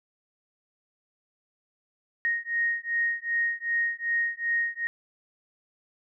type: beating tone pair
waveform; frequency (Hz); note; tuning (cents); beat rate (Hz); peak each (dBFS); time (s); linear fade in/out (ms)
sine; 1864.7 / 1867.3; A#6 / A#6; 0 / +2; 2.6; -28; 2.25-4.87; 0
effects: none